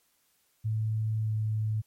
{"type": "tone with pitch glide", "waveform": "sine", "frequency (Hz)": [109.5, 108.49], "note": ["A2", "A2"], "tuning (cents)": [-8, -24], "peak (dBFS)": -26, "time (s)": [0.64, 1.82], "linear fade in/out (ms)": 20, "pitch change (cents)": -16, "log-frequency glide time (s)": [1.23, 1.31], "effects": ["white hiss -70 dBFS RMS until 1.86 s", "MP3 64 kbps"]}